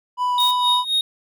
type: tone with vibrato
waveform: triangle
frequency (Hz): 987.8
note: B5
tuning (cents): 0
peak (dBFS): -16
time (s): 0.17-0.85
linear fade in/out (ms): 50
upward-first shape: sine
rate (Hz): 3.4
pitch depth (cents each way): 9
type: tone with tremolo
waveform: triangle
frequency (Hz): 3729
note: A#7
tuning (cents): 0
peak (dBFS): -14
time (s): 0.38-1.01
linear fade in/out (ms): 2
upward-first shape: sine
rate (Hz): 3.8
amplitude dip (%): 80
type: noise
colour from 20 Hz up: blue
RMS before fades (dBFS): -34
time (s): 0.4-0.51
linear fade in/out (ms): 0
effects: none